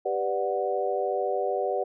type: chord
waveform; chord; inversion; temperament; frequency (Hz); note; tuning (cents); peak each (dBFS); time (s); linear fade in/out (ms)
sine; G major seventh; none; equal with one note detuned; 392 / 493.9 / 587.3 / 735.7; G4 / B4 / D5 / F#5; 0 / 0 / 0 / -10; -30; 0.05-1.84; 10
effects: none